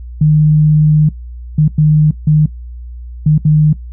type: tone bursts at uneven times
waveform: sine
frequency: 152.8 Hz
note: D#3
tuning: 31 cents flat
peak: -5 dBFS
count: 6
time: 0.21-1.09 / 1.58-1.68 / 1.78-2.11 / 2.27-2.46 / 3.26-3.38 / 3.45-3.73 s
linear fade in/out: 5 ms
effects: noise-tail reverb RT60 0.1 s tail -18 dB re dry + added 60 Hz sine -25 dBFS peak until 3.92 s